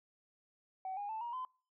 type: tone with pitch steps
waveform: sine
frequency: 757 / 816 / 879.7 / 948.3 / 1022.2 Hz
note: F#5 / G#5 / A5 / A#5 / C6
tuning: +39 / -31 / -1 / +29 / -41 cents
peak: -37 dBFS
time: 0.85-1.45 s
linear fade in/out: 2 ms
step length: 120 ms
effects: noise-tail reverb RT60 0.4 s tail -26 dB re dry + tanh soft clip ceiling -34 dBFS